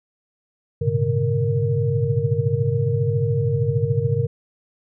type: tone cluster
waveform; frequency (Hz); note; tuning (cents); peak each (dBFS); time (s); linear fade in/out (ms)
sine; 102.9 / 116.8 / 130 / 144.5 / 466; G#2 / A#2 / C3 / D3 / A#4; -16 / +4 / -11 / -28 / -1; -24; 0.81-4.27; 10
effects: none